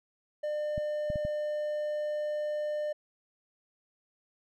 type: tone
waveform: triangle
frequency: 600 Hz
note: D5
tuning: 37 cents sharp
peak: -28 dBFS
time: 0.43-2.93 s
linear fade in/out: 10 ms
type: clicks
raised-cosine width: 5 ms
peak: -24 dBFS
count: 4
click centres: 0.779 / 1.102 / 1.158 / 1.251 s
effects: none